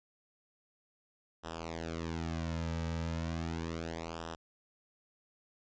sawtooth tone with flanger, 82.41 Hz, E2, in tune, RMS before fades -38 dBFS, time 1.43-4.36 s, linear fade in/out 20 ms, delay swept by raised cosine 0.45 to 2.85 ms, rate 0.35 Hz, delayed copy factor -0.9, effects resampled to 16000 Hz

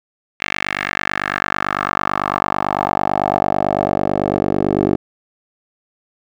10% pulse tone with band-pass filter sweep, 49 Hz, G1, in tune, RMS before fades -19 dBFS, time 0.4-4.96 s, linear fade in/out 10 ms, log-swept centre 2300 to 390 Hz, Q 2.7, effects none

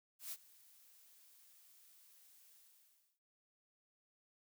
blue noise with ADSR envelope, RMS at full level -44 dBFS, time 0.19-3.2 s, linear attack 130 ms, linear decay 44 ms, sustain -21 dB, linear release 650 ms, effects none

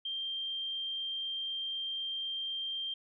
sine tone, 3172 Hz, G7, 20 cents sharp, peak -34 dBFS, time 0.05-2.94 s, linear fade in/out 5 ms, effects none

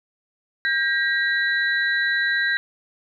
sine tone cluster, 1601 / 1904 / 3958 Hz, G6 / A#6 / B7, +36 / +36 / +3 cents, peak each -21 / -23 / -29 dBFS, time 0.65-2.57 s, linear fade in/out 0 ms, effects none

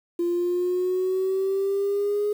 sine exponential sweep, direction up, 343.9 to 417.5 Hz, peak -20 dBFS, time 0.19-2.33 s, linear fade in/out 5 ms, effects tanh soft clip ceiling -18 dBFS + 8-bit

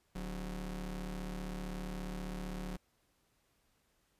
40% pulse ring-modulated tone, 111.3 Hz, A2, 20 cents sharp, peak -35 dBFS, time 0.15-2.77 s, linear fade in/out 10 ms, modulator 73.2 Hz, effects pink hiss -75 dBFS RMS until 4.19 s + resampled to 32000 Hz

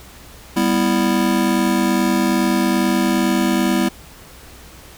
square chord, E minor, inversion first, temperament just, 197.78 / 247.2 / 329.6 Hz, G3 / B3 / E4, +16 / +2 / 0 cents, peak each -20 dBFS, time 0.56-3.89 s, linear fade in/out 10 ms, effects added 63 Hz sine -45 dBFS peak until 4.97 s + pink hiss -42 dBFS RMS until 4.97 s

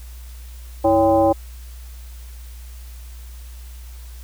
sine tone with frequency modulation, 559 Hz, C#5, 14 cents sharp, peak -12 dBFS, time 0.84-1.33 s, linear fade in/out 10 ms, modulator 233 Hz, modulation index 1.2, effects added 60 Hz sine -34 dBFS peak until 4.23 s + white hiss -48 dBFS RMS until 4.23 s

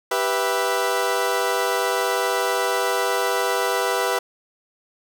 20% pulse chord, E minor, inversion first, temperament equal with one note detuned, 392 / 492.5 / 659.3 Hz, G4 / B4 / E5, 0 / -5 / 0 cents, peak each -20 / -18 / -21 dBFS, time 0.11-4.19 s, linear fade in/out 5 ms, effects none

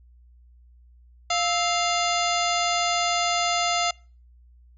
harmonic tone with a mistuned harmonic, 698.5 Hz, F5, in tune, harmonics 1 / 2 / 3 / 4 / 5 / 6 / 7 / 9 / 10, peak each -25 / -28 / -30 / -31 / -32 / -33 / -33 / -35 / -35 dBFS, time 1.3-3.91 s, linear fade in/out 5 ms, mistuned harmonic 2, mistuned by -110 cents, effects noise-tail reverb RT60 0.4 s tail -26 dB re dry + added 60 Hz sine -50 dBFS peak until 4.77 s

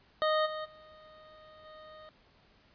25% pulse tone with level steps, 620 Hz, D#5, 6 cents flat, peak -22 / -32 / -49 / -45 dBFS, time 0.22-2.09 s, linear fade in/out 0 ms, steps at 0.45 / 0.64 / 1.64 s, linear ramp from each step 20 ms, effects pink hiss -64 dBFS RMS until 2.74 s + resampled to 11025 Hz

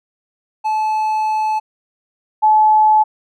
triangle / sine tone pair in turn, 865 / 860.5 Hz, A5 / A5, -30 / -39 cents, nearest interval unison, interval 9 cents, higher first, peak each -13 / -8 dBFS, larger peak second, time 0.64-1.6 / 2.42-3.04 s, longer first, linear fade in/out 20 ms, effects none

